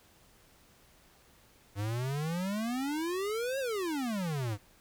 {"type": "exponential two-way sweep", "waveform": "square", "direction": "up then down", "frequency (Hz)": [98, 554.4, 98], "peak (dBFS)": -32, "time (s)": [1.75, 4.58], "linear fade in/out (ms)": 50, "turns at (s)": 3.59, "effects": ["pink hiss -62 dBFS RMS until 4.8 s"]}